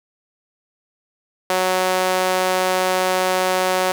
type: tone with high-pass filter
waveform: sawtooth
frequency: 185 Hz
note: F#3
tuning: in tune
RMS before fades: -19 dBFS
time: 1.5-3.92 s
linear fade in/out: 2 ms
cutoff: 560 Hz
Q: 1.4
effects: none